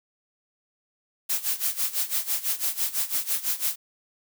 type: noise with tremolo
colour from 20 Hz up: blue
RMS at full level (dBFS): -24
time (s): 1.29-3.76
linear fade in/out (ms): 10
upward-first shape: sine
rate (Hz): 6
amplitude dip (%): 85
effects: none